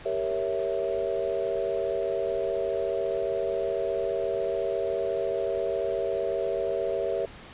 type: chord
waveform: sine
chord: G diminished seventh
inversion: none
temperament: equal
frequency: 392 / 466.2 / 554.4 / 659.3 Hz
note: G4 / Bb4 / Db5 / Fb5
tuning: 0 / 0 / 0 / 0 cents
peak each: -31 dBFS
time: 0.05-7.26 s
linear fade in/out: 10 ms
effects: pink hiss -46 dBFS RMS until 7.53 s + resampled to 8000 Hz